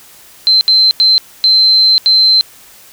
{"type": "tone bursts at uneven times", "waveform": "sine", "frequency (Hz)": 4100, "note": "C8", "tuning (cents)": -36, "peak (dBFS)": -5, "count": 5, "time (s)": [[0.47, 0.61], [0.68, 0.91], [1, 1.18], [1.44, 1.98], [2.06, 2.41]], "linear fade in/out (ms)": 0, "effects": ["white hiss -40 dBFS RMS until 2.92 s"]}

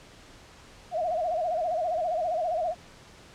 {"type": "tone with vibrato", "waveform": "sine", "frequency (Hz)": 674, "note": "E5", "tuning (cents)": 38, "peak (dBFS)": -25, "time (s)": [0.91, 2.75], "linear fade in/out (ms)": 50, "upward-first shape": "sine", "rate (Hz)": 15, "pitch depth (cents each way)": 140, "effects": ["pink hiss -51 dBFS RMS until 3.34 s", "low-pass 7000 Hz 12 dB/octave"]}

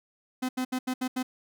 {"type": "tone bursts at uneven times", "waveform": "45% pulse", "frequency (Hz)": 255.5, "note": "C4", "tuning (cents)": -41, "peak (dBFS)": -27, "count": 6, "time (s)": [[0.42, 0.49], [0.57, 0.65], [0.72, 0.79], [0.87, 0.94], [1.01, 1.08], [1.16, 1.23]], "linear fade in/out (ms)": 10, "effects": []}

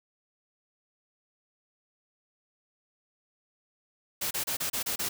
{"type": "noise bursts", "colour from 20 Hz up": "white", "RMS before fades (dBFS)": -31, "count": 7, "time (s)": [4.21, 5.09], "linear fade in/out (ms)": 10, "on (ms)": 100, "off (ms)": 30, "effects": []}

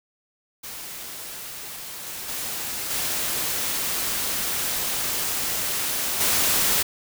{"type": "noise with level steps", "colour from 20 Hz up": "white", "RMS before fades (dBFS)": [-36, -34, -30, -26, -21], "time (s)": [0.63, 6.83], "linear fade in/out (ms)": 10, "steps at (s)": [2.06, 2.28, 2.9, 6.2], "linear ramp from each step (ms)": 10, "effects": []}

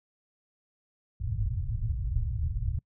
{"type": "low-pass noise", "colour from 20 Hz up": "white", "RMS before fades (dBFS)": -30, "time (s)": [1.2, 2.79], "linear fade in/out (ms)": 5, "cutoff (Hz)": 120, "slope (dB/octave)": 48, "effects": ["noise-tail reverb RT60 0.1 s tail -26 dB re dry"]}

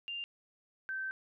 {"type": "tone pair in turn", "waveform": "sine", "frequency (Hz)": [2794, 1550.1], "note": ["F7", "G6"], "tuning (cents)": [0, -20], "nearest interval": "minor seventh", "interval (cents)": 1020, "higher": "first", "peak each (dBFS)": [-37, -35], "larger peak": "second", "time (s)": [[0.08, 0.24], [0.89, 1.11]], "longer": "second", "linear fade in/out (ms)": 0, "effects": []}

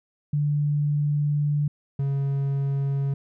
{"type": "tone pair in turn", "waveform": ["sine", "triangle"], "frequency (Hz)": [146.83, 138.59], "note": ["D3", "C#3"], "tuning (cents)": [0, 0], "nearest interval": "minor second", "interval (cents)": 100, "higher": "first", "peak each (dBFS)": -20, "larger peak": "neither", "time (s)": [[0.33, 1.68], [1.99, 3.14]], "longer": "first", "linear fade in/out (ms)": 5, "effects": []}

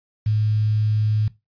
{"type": "tone with quantisation", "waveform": "sine", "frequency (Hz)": 107.2, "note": "A2", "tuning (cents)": -45, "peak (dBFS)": -17, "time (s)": [0.26, 1.28], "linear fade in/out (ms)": 5, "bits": 7, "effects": ["noise-tail reverb RT60 0.2 s tail -17 dB re dry", "resampled to 11025 Hz"]}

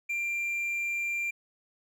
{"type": "tone", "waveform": "triangle", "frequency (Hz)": 2376, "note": "D7", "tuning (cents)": 20, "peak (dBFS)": -27, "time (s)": [0.09, 1.31], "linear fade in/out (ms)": 10, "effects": []}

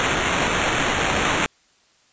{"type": "noise with sample-and-hold", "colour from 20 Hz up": "violet", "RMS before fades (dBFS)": -21, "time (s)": [0, 1.46], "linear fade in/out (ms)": 0, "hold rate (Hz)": 4900, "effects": ["white hiss -59 dBFS RMS until 2.12 s", "resampled to 16000 Hz"]}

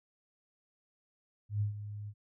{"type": "tone with ADSR envelope", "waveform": "sine", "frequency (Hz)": 103.83, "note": "G#2", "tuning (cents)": 0, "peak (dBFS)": -27, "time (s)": [1.49, 2.14], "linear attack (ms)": 120, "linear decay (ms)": 120, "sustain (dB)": -12, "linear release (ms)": 57, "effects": []}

